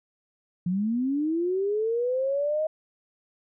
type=linear sweep; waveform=sine; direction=up; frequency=171 to 632 Hz; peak=-23 dBFS; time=0.66-2.67 s; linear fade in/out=5 ms; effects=none